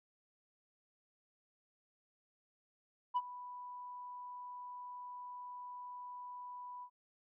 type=tone with ADSR envelope; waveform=sine; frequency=987.8 Hz; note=B5; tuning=in tune; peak=-27 dBFS; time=3.14-6.9 s; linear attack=27 ms; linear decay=41 ms; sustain=-18 dB; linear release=73 ms; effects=tanh soft clip ceiling -28 dBFS